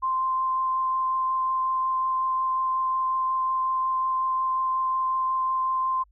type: tone with vibrato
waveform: sine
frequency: 1044 Hz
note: C6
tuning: 4 cents flat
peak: -22 dBFS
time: 0.02-6.04 s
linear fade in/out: 20 ms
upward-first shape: triangle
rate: 5.5 Hz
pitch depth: 8 cents each way
effects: added 50 Hz sine -57 dBFS peak until 6.11 s